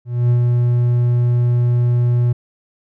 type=tone with ADSR envelope; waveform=triangle; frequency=121.1 Hz; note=B2; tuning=34 cents flat; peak=-8 dBFS; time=0.05-2.33 s; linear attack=250 ms; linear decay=90 ms; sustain=-2 dB; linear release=9 ms; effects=none